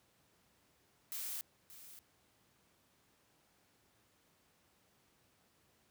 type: noise with echo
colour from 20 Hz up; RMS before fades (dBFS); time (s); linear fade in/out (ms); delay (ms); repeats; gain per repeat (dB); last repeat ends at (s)
blue; -42; 1.12-1.41; 0; 580; 1; -13; 1.99
effects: pink hiss -72 dBFS RMS until 5.9 s + high-pass 80 Hz 12 dB/octave